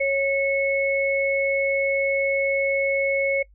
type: tone pair together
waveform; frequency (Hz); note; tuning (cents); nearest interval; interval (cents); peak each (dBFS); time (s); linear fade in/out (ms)
sine; 550 / 2196; C#5 / C#7; -14 / -17; 2 octaves; 2397; -21 / -23; 0-3.43; 10
effects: noise-tail reverb RT60 0.1 s tail -23 dB re dry + added 50 Hz sine -50 dBFS peak until 3.54 s